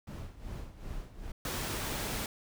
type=noise with tremolo; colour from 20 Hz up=brown; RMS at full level=-39 dBFS; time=0.07-1.32 s; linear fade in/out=5 ms; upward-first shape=sine; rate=2.6 Hz; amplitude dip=75%
type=noise; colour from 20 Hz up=pink; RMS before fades=-36 dBFS; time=1.45-2.26 s; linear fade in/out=2 ms
effects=none